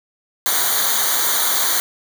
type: noise with comb filter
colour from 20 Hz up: white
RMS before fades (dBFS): -18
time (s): 0.46-1.8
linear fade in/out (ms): 0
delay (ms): 0.38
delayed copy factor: -0.9
effects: none